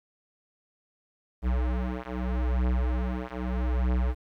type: beating tone pair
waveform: square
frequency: 61.74 / 62.54 Hz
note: B1 / B1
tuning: 0 / +22 cents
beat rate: 0.8 Hz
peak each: -29 dBFS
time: 1.42-4.15 s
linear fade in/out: 50 ms
effects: low-pass 2000 Hz 12 dB/octave + 10-bit